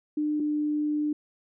sine tone pair in turn, 300.6 / 299.1 Hz, D4 / D4, +40 / +32 cents, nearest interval unison, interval 8 cents, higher first, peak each -24 dBFS, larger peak neither, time 0.17-0.4 / 0.4-1.13 s, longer second, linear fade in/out 5 ms, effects none

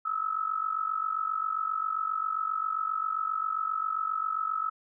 sine tone with amplitude modulation, 1296 Hz, E6, 30 cents flat, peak -24 dBFS, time 0.05-4.7 s, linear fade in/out 10 ms, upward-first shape sine, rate 47.5 Hz, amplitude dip 80%, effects none

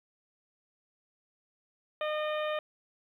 harmonic tone, 610 Hz, D#5, 34 cents flat, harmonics 1 / 2 / 3 / 4 / 5 / 6, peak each -31 / -37 / -41 / -43 / -45 / -47 dBFS, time 2.01-2.59 s, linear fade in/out 2 ms, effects 11-bit

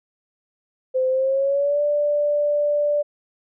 sine tone with pitch glide, 517 to 587.1 Hz, C5 to D5, -21 to -1 cents, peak -17 dBFS, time 0.94-3.03 s, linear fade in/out 20 ms, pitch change +220 cents, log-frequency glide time 1.09-1.82 s, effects none

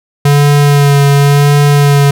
square tone with vibrato, 143 Hz, D3, 46 cents flat, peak -5 dBFS, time 0.25-2.11 s, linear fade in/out 5 ms, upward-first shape sine, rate 0.92 Hz, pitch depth 20 cents each way, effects none

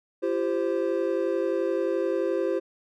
triangle chord, F suspended second, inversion none, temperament equal with one note detuned, 340.5 / 392 / 523.3 Hz, F4 / G4 / C5, -44 / 0 / 0 cents, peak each -26 dBFS, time 0.22-2.6 s, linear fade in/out 20 ms, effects none

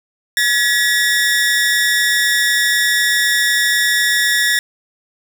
sawtooth ring-modulated tone, 1813 Hz, A#6, 49 cents flat, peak -6 dBFS, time 0.37-4.59 s, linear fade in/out 0 ms, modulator 116 Hz, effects none

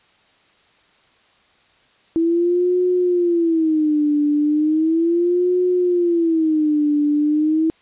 sine tone with vibrato, 326.2 Hz, E4, 18 cents flat, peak -14 dBFS, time 2.16-7.7 s, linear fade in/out 0 ms, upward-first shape sine, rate 0.36 Hz, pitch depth 180 cents each way, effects white hiss -56 dBFS RMS until 7.81 s + resampled to 8000 Hz

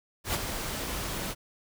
pink noise with ADSR envelope, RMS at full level -27 dBFS, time 0.24-1.35 s, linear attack 100 ms, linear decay 30 ms, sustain -7 dB, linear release 42 ms, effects none

